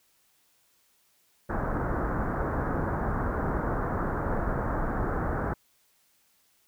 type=low-pass noise; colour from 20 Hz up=pink; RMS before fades=-29 dBFS; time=1.49-5.54 s; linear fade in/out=10 ms; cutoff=1600 Hz; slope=48 dB/octave; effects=white hiss -67 dBFS RMS until 6.67 s